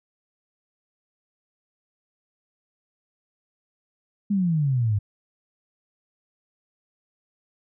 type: exponential sweep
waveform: sine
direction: down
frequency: 209 to 99 Hz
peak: -19 dBFS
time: 4.3-4.99 s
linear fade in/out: 10 ms
effects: none